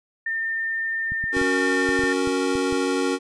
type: tone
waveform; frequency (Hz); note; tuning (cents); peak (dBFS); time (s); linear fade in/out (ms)
sine; 1807; A6; +46; -23; 0.26-2.13; 5
type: clicks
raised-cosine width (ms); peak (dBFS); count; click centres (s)
5; -22; 10; 1.12 / 1.24 / 1.368 / 1.415 / 1.89 / 1.992 / 2.037 / 2.274 / 2.554 / 2.726
type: chord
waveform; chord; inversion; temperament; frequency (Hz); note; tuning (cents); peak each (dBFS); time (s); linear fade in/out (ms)
square; F# major; second; equal; 277.2 / 370 / 466.2; C#4 / F#4 / A#4; 0 / 0 / 0; -25 / -26 / -27; 1.32-3.19; 50
effects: resampled to 22050 Hz